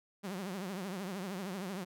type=tone with vibrato; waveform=sawtooth; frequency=190 Hz; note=F#3; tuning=46 cents sharp; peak=-34 dBFS; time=0.23-1.85 s; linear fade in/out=20 ms; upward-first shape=triangle; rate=13 Hz; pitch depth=170 cents each way; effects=none